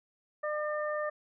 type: harmonic tone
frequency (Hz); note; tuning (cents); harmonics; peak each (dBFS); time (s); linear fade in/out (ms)
602; D5; +43; 1 / 2 / 3; -32 / -37 / -39; 0.43-1.1; 10
effects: none